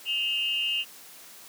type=tone with amplitude modulation; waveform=sine; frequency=2814 Hz; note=F7; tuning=12 cents sharp; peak=-21 dBFS; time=0.05-0.85 s; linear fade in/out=50 ms; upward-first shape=sine; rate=233 Hz; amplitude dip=85%; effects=white hiss -48 dBFS RMS until 1.48 s + high-pass 150 Hz 12 dB/octave